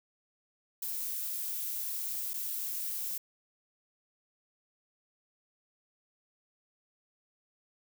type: noise with dropouts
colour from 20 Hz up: violet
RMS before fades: -36 dBFS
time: 0.82-3.18 s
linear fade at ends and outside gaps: 5 ms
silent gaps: 2.335-2.34 s
effects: none

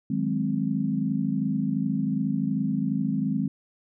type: chord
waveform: sine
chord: Ab dominant seventh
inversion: second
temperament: equal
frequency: 155.56 / 185 / 207.7 / 261.6 Hz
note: Eb3 / Gb3 / Ab3 / C4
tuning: 0 / 0 / 0 / 0 cents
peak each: -30 / -31 / -27 / -28 dBFS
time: 0.1-3.48 s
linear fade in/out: 5 ms
effects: none

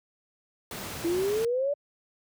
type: noise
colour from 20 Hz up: pink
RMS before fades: -37 dBFS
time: 0.71-1.45 s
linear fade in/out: 2 ms
type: exponential sweep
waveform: sine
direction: up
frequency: 329.6 to 587.3 Hz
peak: -24 dBFS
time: 1.04-1.74 s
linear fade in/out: 10 ms
effects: high-pass 80 Hz 12 dB/octave

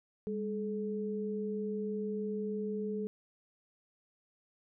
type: tone pair together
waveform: sine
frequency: 202.2 / 428.4 Hz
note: G#3 / A4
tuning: -46 / -46 cents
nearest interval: octave + minor second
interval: 1300 cents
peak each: -36 / -36 dBFS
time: 0.27-3.07 s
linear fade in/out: 0 ms
effects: none

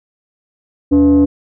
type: tone with frequency modulation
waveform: sine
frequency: 286.2 Hz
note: D4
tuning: 45 cents flat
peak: -5 dBFS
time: 0.91-1.26 s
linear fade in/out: 20 ms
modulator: 207 Hz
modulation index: 0.49
effects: tanh soft clip ceiling -4 dBFS

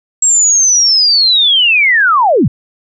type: linear sweep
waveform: sine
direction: down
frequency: 7640 to 86.6 Hz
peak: -6 dBFS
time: 0.22-2.48 s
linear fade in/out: 5 ms
effects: none

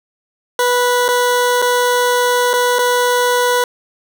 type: tone with dropouts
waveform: 20% pulse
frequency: 491.2 Hz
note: B4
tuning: 9 cents flat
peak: -7 dBFS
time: 0.59-3.64 s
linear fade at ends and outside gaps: 2 ms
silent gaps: 1.082-1.087 / 1.619-1.623 / 2.533-2.537 / 2.786-2.79 s
effects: none

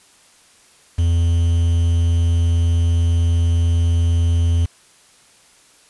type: tone with quantisation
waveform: triangle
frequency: 84.5 Hz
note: E2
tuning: 43 cents sharp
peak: -11 dBFS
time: 0.98-4.66 s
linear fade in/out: 10 ms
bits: 6
effects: white hiss -51 dBFS RMS until 5.89 s + resampled to 24000 Hz

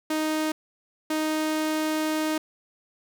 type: tone pair in turn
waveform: sawtooth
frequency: 311.1 / 311.1 Hz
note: D#4 / D#4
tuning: 0 / 0 cents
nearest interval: unison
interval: 0 cents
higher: neither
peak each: -20 dBFS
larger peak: neither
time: 0.1-0.52 / 1.1-2.38 s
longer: second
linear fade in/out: 5 ms
effects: none

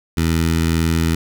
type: tone with notch filter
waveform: 15% pulse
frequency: 82.1 Hz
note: E2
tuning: 6 cents flat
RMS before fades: -17 dBFS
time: 0.17-1.15 s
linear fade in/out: 5 ms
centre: 710 Hz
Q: 0.89
effects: none

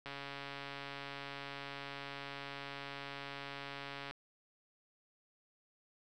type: click train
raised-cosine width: 0.3 ms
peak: -28 dBFS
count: 568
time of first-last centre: 0.06-4.11 s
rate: 140 Hz
effects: none

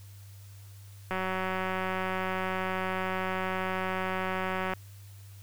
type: click train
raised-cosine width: 0.5 ms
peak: -17 dBFS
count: 679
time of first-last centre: 1.11-4.736 s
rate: 187 Hz
effects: added 99 Hz sine -46 dBFS peak until 5.42 s + white hiss -58 dBFS RMS until 5.42 s

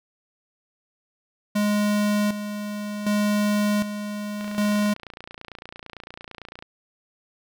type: tone with tremolo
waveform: square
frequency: 207.7 Hz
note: G#3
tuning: in tune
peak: -20 dBFS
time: 1.55-4.94 s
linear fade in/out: 10 ms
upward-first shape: square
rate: 0.66 Hz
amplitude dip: 65%
type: click train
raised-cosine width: 0.3 ms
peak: -22 dBFS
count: 65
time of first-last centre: 4.41-6.625 s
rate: 28.9 Hz
effects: none

